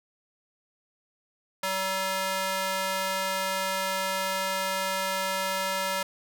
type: tone with high-pass filter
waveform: square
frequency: 190.4 Hz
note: F#3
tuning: 50 cents sharp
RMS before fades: -29 dBFS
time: 1.63-6.03 s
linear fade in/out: 5 ms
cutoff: 780 Hz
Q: 0.84
effects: none